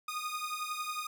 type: beating tone pair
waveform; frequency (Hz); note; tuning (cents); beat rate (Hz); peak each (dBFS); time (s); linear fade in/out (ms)
sawtooth; 1229 / 1240; D#6 / D#6; -22 / -6; 11; -34 / -35; 0.08-1.07; 5
effects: none